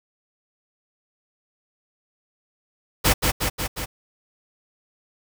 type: noise with echo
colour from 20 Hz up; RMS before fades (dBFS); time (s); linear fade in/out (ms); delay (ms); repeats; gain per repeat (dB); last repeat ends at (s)
pink; -17; 3.04-3.14; 20; 180; 4; -3; 3.86
effects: none